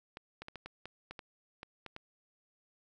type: clicks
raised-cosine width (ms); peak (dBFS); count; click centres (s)
0.3; -28; 11; 0.171 / 0.42 / 0.484 / 0.557 / 0.66 / 0.856 / 1.11 / 1.192 / 1.631 / 1.863 / 1.964
effects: none